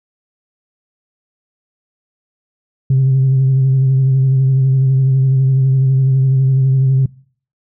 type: tone with vibrato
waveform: sine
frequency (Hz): 132.9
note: C3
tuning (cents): +27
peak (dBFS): -7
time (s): 2.9-7.06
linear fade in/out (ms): 5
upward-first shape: sine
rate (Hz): 12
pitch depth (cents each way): 29
effects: noise-tail reverb RT60 0.5 s tail -23 dB re dry + tanh soft clip ceiling -6 dBFS